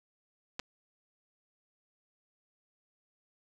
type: clicks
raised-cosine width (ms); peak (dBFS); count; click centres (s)
0.2; -20; 2; 0.594 / 0.598
effects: none